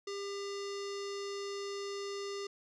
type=tone with low-pass filter; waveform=square; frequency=400 Hz; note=G4; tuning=35 cents sharp; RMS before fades=-40 dBFS; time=0.07-2.47 s; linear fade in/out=5 ms; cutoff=5500 Hz; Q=3.1; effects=none